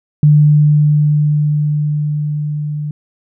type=tone with level ramp; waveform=sine; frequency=149.2 Hz; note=D3; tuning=28 cents sharp; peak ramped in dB=-4 to -18 dBFS; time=0.23-2.91 s; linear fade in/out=2 ms; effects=none